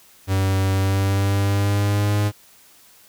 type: tone with pitch glide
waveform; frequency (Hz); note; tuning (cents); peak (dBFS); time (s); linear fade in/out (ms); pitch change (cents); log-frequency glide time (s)
45% pulse; 96.1 to 103.59; G2 to G#2; -34 to -4; -17; 0.27-2.32; 50; +130; 0.73-2.2
effects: white hiss -51 dBFS RMS until 3.08 s